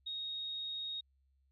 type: tone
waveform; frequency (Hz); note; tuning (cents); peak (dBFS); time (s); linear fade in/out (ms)
sine; 3745; A#7; +7; -38; 0.06-1.01; 10
effects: added 67 Hz sine -70 dBFS peak until 1.51 s